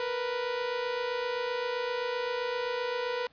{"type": "tone pair together", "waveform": "sawtooth", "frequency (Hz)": [466.2, 493.9], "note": ["A#4", "B4"], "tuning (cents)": [0, 0], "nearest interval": "minor second", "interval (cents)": 100, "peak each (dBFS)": [-32, -27], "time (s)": [0, 3.27], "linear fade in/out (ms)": 2, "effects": ["pink hiss -63 dBFS RMS until 3.32 s", "resampled to 11025 Hz"]}